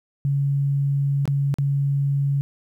sine tone with dropouts, 140 Hz, C#3, 18 cents sharp, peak -18 dBFS, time 0.25-2.41 s, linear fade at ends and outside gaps 0 ms, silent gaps 1.255-1.277 / 1.541-1.585 s, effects 10-bit

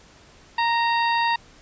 harmonic tone with a mistuned harmonic, 932.3 Hz, A#5, in tune, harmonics 1 / 2 / 3 / 4 / 5, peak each -20 / -26 / -30 / -32 / -34 dBFS, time 0.58-1.36 s, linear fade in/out 5 ms, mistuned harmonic 3, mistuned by -40 cents, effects pink hiss -51 dBFS RMS until 1.61 s + resampled to 16000 Hz

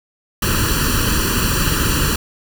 pink noise with comb filter, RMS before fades -17 dBFS, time 0.42-2.16 s, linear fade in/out 5 ms, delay 0.69 ms, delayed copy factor +0.95, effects none

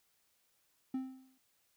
triangle tone with exponential decay, 261.4 Hz, C4, 1 cent flat, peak -30 dBFS, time 0.94-1.38 s, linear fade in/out 5 ms, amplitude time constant 94 ms, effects white hiss -75 dBFS RMS until 1.76 s

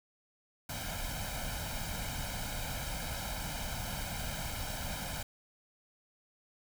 pink noise with comb filter, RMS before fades -38 dBFS, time 0.69-5.23 s, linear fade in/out 5 ms, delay 1.3 ms, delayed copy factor +0.8, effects none

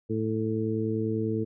harmonic tone, 110.2 Hz, A2, 3 cents sharp, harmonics 1 / 2 / 3 / 4, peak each -31 / -31 / -31 / -31 dBFS, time 0.09-1.45 s, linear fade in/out 20 ms, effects none

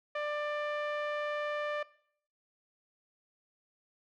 sawtooth tone with low-pass filter, 593 Hz, D5, 17 cents sharp, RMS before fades -35 dBFS, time 0.15-1.83 s, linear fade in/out 5 ms, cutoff 2200 Hz, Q 1.4, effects noise-tail reverb RT60 0.6 s tail -20 dB re dry

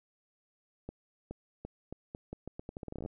accelerating click train, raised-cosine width 2 ms, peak -27 dBFS, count 20, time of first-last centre 0.89-3.06 s, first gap 420 ms, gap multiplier 0.81, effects none

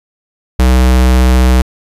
square tone, 63.2 Hz, B1, 41 cents sharp, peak -6 dBFS, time 0.59-1.62 s, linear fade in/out 5 ms, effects resampled to 32000 Hz

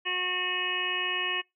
harmonic tone, 363.9 Hz, F#4, 29 cents flat, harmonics 1 / 2 / 3 / 5 / 6 / 7 / 8, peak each -39 / -43 / -37 / -33 / -40 / -33 / -32 dBFS, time 0.05-1.42 s, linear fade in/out 20 ms, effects noise-tail reverb RT60 0.2 s tail -25 dB re dry

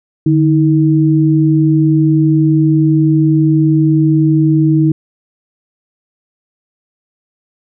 sine tone pair together, 150 / 317.8 Hz, D3 / D#4, +37 / +37 cents, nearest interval octave + minor second, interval 1300 cents, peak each -10 dBFS, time 0.26-4.92 s, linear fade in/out 5 ms, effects none

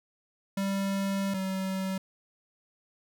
square tone pair in turn, 196 / 190.31 Hz, G3 / F#3, 0 / +49 cents, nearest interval minor second, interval 51 cents, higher first, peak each -28 / -30 dBFS, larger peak first, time 0.57-1.34 / 1.34-1.98 s, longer first, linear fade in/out 5 ms, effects none

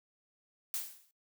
blue noise with exponential decay, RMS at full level -33 dBFS, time 0.74-1.11 s, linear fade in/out 1 ms, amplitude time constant 79 ms, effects noise-tail reverb RT60 0.1 s tail -19 dB re dry

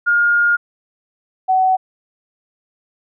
sine tone pair in turn, 1419 / 751.7 Hz, F6 / F#5, +27 / +27 cents, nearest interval major seventh, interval 1100 cents, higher first, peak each -11 dBFS, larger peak neither, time 0.06-0.57 / 1.48-1.77 s, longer first, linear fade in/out 20 ms, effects none

